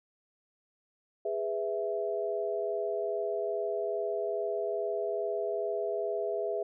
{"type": "chord", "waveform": "sine", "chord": "E major", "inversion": "first", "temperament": "just", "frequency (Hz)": [412, 494.4, 659.3], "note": ["G#4", "B4", "E5"], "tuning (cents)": [-14, 2, 0], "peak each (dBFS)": [-33, -37, -33], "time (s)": [1.25, 6.63], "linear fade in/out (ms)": 5, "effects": []}